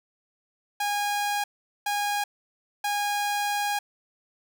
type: tone bursts at uneven times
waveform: sawtooth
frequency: 820 Hz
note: G#5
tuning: 22 cents flat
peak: -21 dBFS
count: 3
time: 0.8-1.44 / 1.86-2.24 / 2.84-3.79 s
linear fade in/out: 5 ms
effects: none